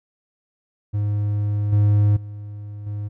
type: tone with level steps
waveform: triangle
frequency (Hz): 103.5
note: G#2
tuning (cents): -5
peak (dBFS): -17 / -11 / -29 / -23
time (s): 0.93-3.09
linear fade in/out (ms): 20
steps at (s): 1.72 / 2.16 / 2.86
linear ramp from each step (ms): 10
effects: none